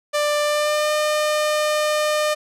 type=tone with pitch glide; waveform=sawtooth; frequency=592 to 605.5 Hz; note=D5 to D#5; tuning=+14 to -47 cents; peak=-14 dBFS; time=0.13-2.35 s; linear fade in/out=20 ms; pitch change=+39 cents; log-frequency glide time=0.42-0.92 s; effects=low-pass 11000 Hz 12 dB/octave